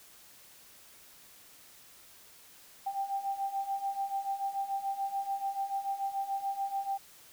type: beating tone pair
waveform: sine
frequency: 783 / 789.9 Hz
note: G5 / G5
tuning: -2 / +13 cents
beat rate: 6.9 Hz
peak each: -37 / -33 dBFS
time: 2.86-6.98 s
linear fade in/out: 10 ms
effects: white hiss -56 dBFS RMS until 7.32 s